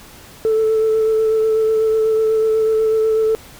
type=tone with vibrato; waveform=sine; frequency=440 Hz; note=A4; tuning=in tune; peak=-11 dBFS; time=0.45-3.35 s; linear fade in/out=0 ms; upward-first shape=sine; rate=8.1 Hz; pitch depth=15 cents each way; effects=tanh soft clip ceiling -10 dBFS + pink hiss -41 dBFS RMS until 3.59 s